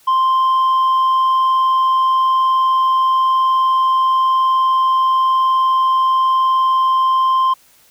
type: tone with tanh clipping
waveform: sine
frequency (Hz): 1046.5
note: C6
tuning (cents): 0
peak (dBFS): -12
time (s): 0.07-7.54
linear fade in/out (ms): 10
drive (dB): 3
effects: white hiss -51 dBFS RMS until 7.9 s